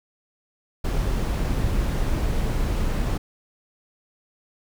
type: noise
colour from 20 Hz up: brown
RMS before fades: -23 dBFS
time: 0.84-3.18 s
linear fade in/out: 10 ms
effects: none